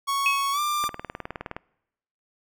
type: tone with pitch glide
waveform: 45% pulse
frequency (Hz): 1108.7 to 1188.3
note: C#6 to D6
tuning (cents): 0 to +20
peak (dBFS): -23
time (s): 0.07-0.89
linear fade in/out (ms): 20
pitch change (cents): +120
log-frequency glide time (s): 0.52-0.6
type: tone with exponential decay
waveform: sine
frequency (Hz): 2561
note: D#7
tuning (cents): +49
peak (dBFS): -17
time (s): 0.26-0.57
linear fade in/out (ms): 1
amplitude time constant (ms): 67
type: click train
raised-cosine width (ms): 0.5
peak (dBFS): -17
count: 15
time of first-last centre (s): 0.84-1.565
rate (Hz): 19.3
effects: noise-tail reverb RT60 0.9 s tail -25 dB re dry